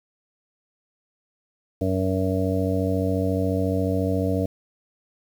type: harmonic tone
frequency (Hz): 94.2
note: F#2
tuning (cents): +32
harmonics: 1 / 2 / 3 / 5 / 6 / 7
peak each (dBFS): -25 / -28 / -26 / -28 / -31 / -31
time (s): 1.81-4.46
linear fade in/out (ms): 5
effects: 8-bit